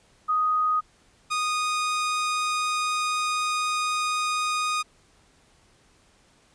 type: tone pair in turn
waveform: sine / sawtooth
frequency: 1247 / 1237 Hz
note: D#6 / D#6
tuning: +3 / -10 cents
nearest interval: unison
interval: 13 cents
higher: first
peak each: -20 dBFS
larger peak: neither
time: 0.28-0.81 / 1.3-4.83 s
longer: second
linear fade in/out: 20 ms
effects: pink hiss -60 dBFS RMS until 6.54 s + resampled to 22050 Hz